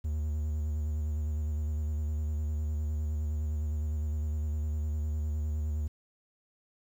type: tone with vibrato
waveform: triangle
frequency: 76 Hz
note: D#2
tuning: 40 cents flat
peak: -27 dBFS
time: 0.04-5.88 s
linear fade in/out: 10 ms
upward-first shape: square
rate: 9.8 Hz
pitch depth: 35 cents each way
effects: 10-bit